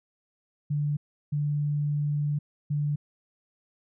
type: tone bursts at uneven times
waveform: sine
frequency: 146.83 Hz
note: D3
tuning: in tune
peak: -24 dBFS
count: 3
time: 0.7-0.97 / 1.32-2.39 / 2.7-2.96 s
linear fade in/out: 10 ms
effects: none